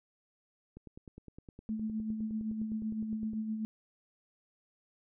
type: click train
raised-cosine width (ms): 3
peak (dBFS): -35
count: 26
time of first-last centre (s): 0.77-3.334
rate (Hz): 9.75
type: tone with tremolo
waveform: sine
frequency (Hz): 218.2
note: A3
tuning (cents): -14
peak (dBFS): -31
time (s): 1.69-3.65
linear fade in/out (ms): 0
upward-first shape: sine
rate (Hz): 7.8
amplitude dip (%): 45
effects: none